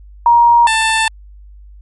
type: tone pair in turn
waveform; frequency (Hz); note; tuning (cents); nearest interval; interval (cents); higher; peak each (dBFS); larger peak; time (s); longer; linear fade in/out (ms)
sine / 15% pulse; 944 / 887.2; A#5 / A5; +22 / +14; minor second; 108; first; -5; neither; 0.26-0.67 / 0.67-1.08; neither; 2
effects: added 50 Hz sine -35 dBFS peak until 1.81 s + MP3 48 kbps